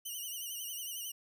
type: tone with vibrato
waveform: 5% pulse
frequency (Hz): 2945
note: F#7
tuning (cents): -9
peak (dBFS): -31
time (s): 0.05-1.12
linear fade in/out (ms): 10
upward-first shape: triangle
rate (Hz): 11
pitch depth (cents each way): 93
effects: none